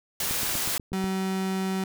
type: noise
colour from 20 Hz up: white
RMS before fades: -28 dBFS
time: 0.2-0.78 s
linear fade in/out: 2 ms
type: click train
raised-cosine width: 3 ms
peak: -23 dBFS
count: 7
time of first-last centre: 0.31-1.042 s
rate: 8.2 Hz
type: tone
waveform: 35% pulse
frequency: 190 Hz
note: F#3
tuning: 46 cents sharp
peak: -24 dBFS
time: 0.93-1.84 s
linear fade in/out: 2 ms
effects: none